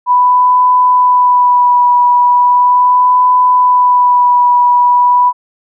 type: tone with vibrato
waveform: sine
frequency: 987.8 Hz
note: B5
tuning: in tune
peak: -5 dBFS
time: 0.06-5.33 s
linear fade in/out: 50 ms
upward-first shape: sine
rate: 0.38 Hz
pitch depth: 19 cents each way
effects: none